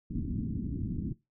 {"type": "low-pass noise", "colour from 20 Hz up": "white", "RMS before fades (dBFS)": -34, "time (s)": [0.1, 1.13], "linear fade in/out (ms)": 10, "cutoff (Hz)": 290, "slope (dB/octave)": 48, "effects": ["noise-tail reverb RT60 0.2 s tail -18 dB re dry"]}